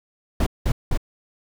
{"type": "noise bursts", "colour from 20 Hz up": "brown", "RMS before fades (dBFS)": -19, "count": 3, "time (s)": [0.4, 0.975], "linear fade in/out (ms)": 5, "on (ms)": 65, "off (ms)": 190, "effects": []}